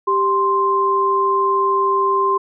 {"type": "tone pair together", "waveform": "sine", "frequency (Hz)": [392, 1046.5], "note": ["G4", "C6"], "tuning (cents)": [0, 0], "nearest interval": "octave + perfect fourth", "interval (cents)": 1700, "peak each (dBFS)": [-19, -15], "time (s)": [0.07, 2.38], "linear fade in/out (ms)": 10, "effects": []}